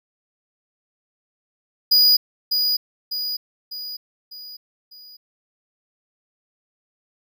square tone with echo, 4915 Hz, D#8, 22 cents flat, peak -12 dBFS, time 1.91-2.17 s, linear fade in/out 10 ms, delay 600 ms, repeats 5, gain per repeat -6 dB, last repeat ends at 5.17 s, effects none

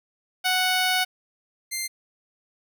10% pulse tone pair in turn, 740 / 2093 Hz, F#5 / C7, 0 / 0 cents, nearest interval octave + tritone, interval 1800 cents, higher second, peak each -12 / -18 dBFS, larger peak first, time 0.44-1.05 / 1.71-1.88 s, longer first, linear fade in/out 20 ms, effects none

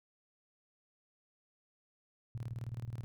sine tone with tremolo, 116.8 Hz, A#2, 4 cents sharp, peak -36 dBFS, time 2.35-3.04 s, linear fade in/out 0 ms, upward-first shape square, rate 19 Hz, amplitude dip 80%, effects none

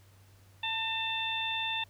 harmonic tone with a mistuned harmonic, 891 Hz, A5, 22 cents sharp, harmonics 1 / 2 / 3 / 4, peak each -37 / -40 / -35 / -34 dBFS, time 0.63-1.84 s, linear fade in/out 5 ms, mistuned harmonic 2, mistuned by +22 cents, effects added 97 Hz sine -57 dBFS peak until 1.89 s + pink hiss -64 dBFS RMS until 1.89 s

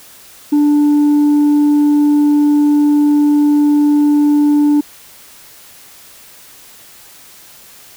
sine tone, 293.7 Hz, D4, in tune, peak -5 dBFS, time 0.52-4.81 s, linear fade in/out 10 ms, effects tanh soft clip ceiling -7 dBFS + white hiss -40 dBFS RMS until 7.96 s

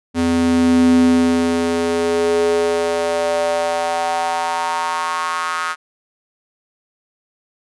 square tone with high-pass filter sweep, 84.1 Hz, E2, 35 cents sharp, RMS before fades -17 dBFS, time 0.14-5.76 s, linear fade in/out 50 ms, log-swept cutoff 190 to 1300 Hz, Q 4.5, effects resampled to 24000 Hz

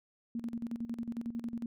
sine tone with tremolo, 233.1 Hz, A#3, in tune, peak -33 dBFS, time 0.35-1.66 s, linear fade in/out 2 ms, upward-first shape square, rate 11 Hz, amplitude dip 75%, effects none

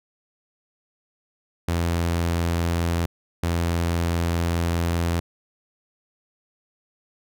sawtooth tone bursts at uneven times, 84.9 Hz, F2, 48 cents flat, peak -17 dBFS, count 2, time 1.68-3.06 / 3.43-5.2 s, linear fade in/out 5 ms, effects none

